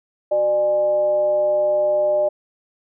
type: tone with frequency modulation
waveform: sine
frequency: 600 Hz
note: D5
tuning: 37 cents sharp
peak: -15 dBFS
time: 0.31-2.29 s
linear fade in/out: 10 ms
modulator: 229 Hz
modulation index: 0.34
effects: none